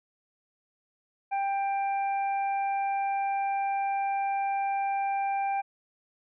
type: harmonic tone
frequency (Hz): 790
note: G5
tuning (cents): +13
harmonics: 1 / 2 / 3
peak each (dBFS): -26 / -44 / -39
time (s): 1.31-5.62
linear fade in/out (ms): 20
effects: none